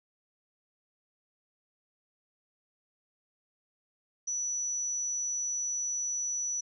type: tone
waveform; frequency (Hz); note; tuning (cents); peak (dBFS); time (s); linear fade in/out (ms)
sine; 5920; F#8; 0; -30; 4.27-6.61; 10
effects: none